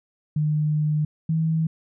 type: tone pair in turn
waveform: sine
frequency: 151.7 / 160.65 Hz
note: D#3 / E3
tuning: -44 / -44 cents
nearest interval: minor second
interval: 100 cents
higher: second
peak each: -19 dBFS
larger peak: neither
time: 0.36-1.05 / 1.29-1.67 s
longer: first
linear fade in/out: 5 ms
effects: none